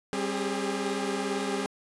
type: tone cluster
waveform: sawtooth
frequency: 196.8 / 267.5 / 398.2 / 415.9 Hz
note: G3 / C4 / G4 / G#4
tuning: +7 / +38 / +27 / +2 cents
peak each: -30 dBFS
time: 0.13-1.66 s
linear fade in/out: 0 ms
effects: resampled to 24000 Hz